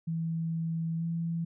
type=tone with pitch glide; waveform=sine; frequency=164 to 166.87 Hz; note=E3 to E3; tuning=-9 to +21 cents; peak=-29 dBFS; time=0.07-1.45 s; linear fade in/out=10 ms; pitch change=+30 cents; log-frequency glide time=0.97-1.04 s; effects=none